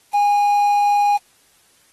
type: tone with quantisation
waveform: triangle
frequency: 820 Hz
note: G#5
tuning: 22 cents flat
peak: -11 dBFS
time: 0.13-1.18 s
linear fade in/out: 20 ms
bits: 6
effects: white hiss -56 dBFS RMS until 1.92 s + AAC 32 kbps